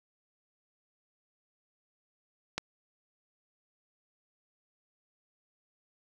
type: click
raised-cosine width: 0.2 ms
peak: -14 dBFS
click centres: 2.58 s
effects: none